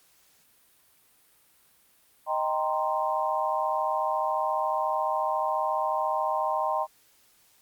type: chord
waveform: sine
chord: C minor seventh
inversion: first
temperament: equal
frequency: 622.3 / 784 / 932.3 / 1046.5 Hz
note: Eb5 / G5 / Bb5 / C6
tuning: 0 / 0 / 0 / 0 cents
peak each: -30 dBFS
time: 2.26-6.87 s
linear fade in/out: 50 ms
effects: white hiss -62 dBFS RMS until 7.61 s + Opus 48 kbps